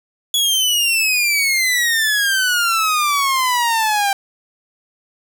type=exponential sweep; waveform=sawtooth; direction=down; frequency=3400 to 784 Hz; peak=-11 dBFS; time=0.34-4.13 s; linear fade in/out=2 ms; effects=none